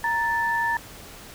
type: tone pair together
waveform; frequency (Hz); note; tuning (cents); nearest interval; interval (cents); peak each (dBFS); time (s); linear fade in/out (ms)
sine; 932.3 / 1760; A#5 / A6; 0 / 0; major seventh; 1100; -24; 0.04-0.77; 2
effects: pink hiss -43 dBFS RMS until 1.34 s